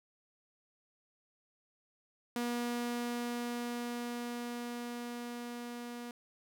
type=tone with level ramp; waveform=sawtooth; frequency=240 Hz; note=B3; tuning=49 cents flat; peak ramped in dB=-29 to -38 dBFS; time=2.36-6.11 s; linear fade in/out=2 ms; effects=none